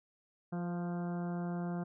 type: harmonic tone with a mistuned harmonic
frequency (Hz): 174.61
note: F3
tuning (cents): 0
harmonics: 1 / 2 / 3 / 4 / 5 / 6 / 7 / 8 / 9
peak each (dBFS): -35 / -44 / -50 / -46 / -54 / -55 / -57 / -55 / -59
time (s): 0.52-1.84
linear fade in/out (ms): 10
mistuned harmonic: 3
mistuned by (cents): -24
effects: none